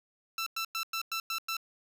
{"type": "tone bursts", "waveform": "15% pulse", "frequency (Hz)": 1335, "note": "E6", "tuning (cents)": 22, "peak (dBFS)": -25, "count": 7, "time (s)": [0.38, 1.568], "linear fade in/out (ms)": 2, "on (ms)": 84, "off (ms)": 100, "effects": []}